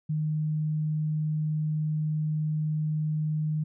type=tone; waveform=sine; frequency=153.9 Hz; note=D#3; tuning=19 cents flat; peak=-25 dBFS; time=0.09-3.64 s; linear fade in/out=10 ms; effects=none